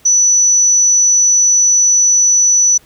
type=tone; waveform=sine; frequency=5950 Hz; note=F#8; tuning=9 cents sharp; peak=-7 dBFS; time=0.05-2.78 s; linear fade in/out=10 ms; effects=pink hiss -48 dBFS RMS until 2.85 s